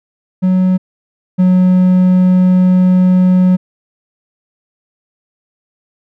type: tone pair in turn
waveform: triangle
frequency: 185 / 183.3 Hz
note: F#3 / F#3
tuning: 0 / -16 cents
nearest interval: unison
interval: 16 cents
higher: first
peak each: -6 / -4 dBFS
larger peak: second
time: 0.42-0.78 / 1.38-3.57 s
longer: second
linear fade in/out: 20 ms
effects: none